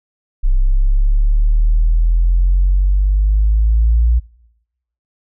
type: exponential sweep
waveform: sine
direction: up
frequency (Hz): 31.69 to 58.9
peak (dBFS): -8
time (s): 0.43-4.2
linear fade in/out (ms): 20
effects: noise-tail reverb RT60 0.9 s tail -24 dB re dry + tanh soft clip ceiling -5 dBFS